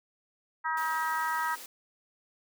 harmonic tone, 318.6 Hz, D#4, 41 cents sharp, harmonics 3 / 4 / 5 / 6, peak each -31 / -33 / -35 / -37 dBFS, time 0.64-1.56 s, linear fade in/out 20 ms
white high-pass noise, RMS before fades -45 dBFS, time 0.77-1.66 s, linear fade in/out 2 ms, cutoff 240 Hz, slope 24 dB/octave
effects none

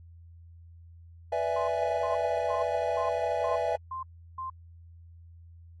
triangle chord, E dominant seventh, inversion second, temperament equal, 493.9 / 587.3 / 659.3 / 830.6 Hz, B4 / D5 / E5 / G#5, 0 / 0 / 0 / 0 cents, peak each -31 / -31 / -28 / -31 dBFS, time 1.32-3.76 s, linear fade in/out 5 ms
sine tone bursts, 1046.5 Hz, C6, in tune, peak -33 dBFS, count 7, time 1.56-4.5 s, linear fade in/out 5 ms, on 120 ms, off 350 ms
effects added 84 Hz sine -48 dBFS peak until 5.8 s + AAC 32 kbps

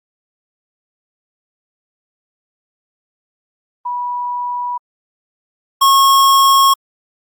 sine / square tone pair in turn, 977 / 1090.6 Hz, B5 / C#6, -19 / -29 cents, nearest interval major second, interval 190 cents, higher second, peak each -18 / -8 dBFS, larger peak second, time 3.85-4.78 / 5.81-6.74 s, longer neither, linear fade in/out 10 ms, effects Opus 32 kbps

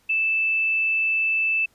sine tone, 2637 Hz, E7, in tune, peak -19 dBFS, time 0.09-1.66 s, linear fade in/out 10 ms, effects pink hiss -62 dBFS RMS until 1.74 s + resampled to 32000 Hz

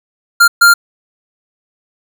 square tone bursts at uneven times, 1396.9 Hz, F6, in tune, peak -4 dBFS, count 2, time 0.4-0.48 / 0.61-0.74 s, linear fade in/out 10 ms, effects none

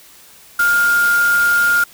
sine tone in noise, 1411 Hz, F6, 17 cents sharp, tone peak -11 dBFS, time 0.59-1.84 s, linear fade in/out 5 ms, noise white, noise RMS -26 dBFS, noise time 0.59-1.84 s, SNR +12 dB, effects white hiss -44 dBFS RMS until 1.93 s

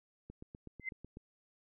click train, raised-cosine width 3 ms, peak -35 dBFS, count 8, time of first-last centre 0.3-1.171 s, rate 8.04 Hz
sine tone with exponential growth, 2068 Hz, C7, 21 cents flat, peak -32 dBFS, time 0.8-0.89 s, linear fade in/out 5 ms, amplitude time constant 19 ms
effects none

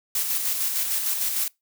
blue noise with tremolo, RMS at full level -24 dBFS, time 0.15-1.48 s, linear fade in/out 2 ms, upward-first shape square, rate 6.6 Hz, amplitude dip 35%, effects noise-tail reverb RT60 0.2 s tail -24 dB re dry

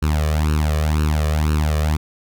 sawtooth tone with flanger, 76.4 Hz, D#2, 31 cents flat, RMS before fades -18 dBFS, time 0.02-1.97 s, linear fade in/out 10 ms, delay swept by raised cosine 0.72 to 1.72 ms, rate 2 Hz, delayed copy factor +0.9, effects none

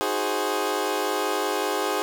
20% pulse chord, Ab dominant seventh, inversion second, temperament equal, 311.1 / 370 / 415.3 / 523.3 Hz, Eb4 / Gb4 / Ab4 / C5, 0 / 0 / 0 / 0 cents, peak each -27 / -25 / -22 / -25 dBFS, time 0.01-2.02 s, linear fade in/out 0 ms, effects none

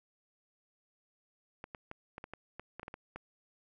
clicks, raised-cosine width 0.5 ms, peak -28 dBFS, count 12, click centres 1.641 / 1.748 / 1.914 / 2.181 / 2.241 / 2.336 / 2.596 / 2.796 / 2.831 / 2.881 / 2.941 / 3.16 s, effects none

